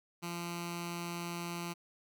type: tone with notch filter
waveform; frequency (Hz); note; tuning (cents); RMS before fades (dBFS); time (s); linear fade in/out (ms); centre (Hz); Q
10% pulse; 172.1; F3; -25; -40; 0.22-1.74; 20; 560; 0.88
effects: none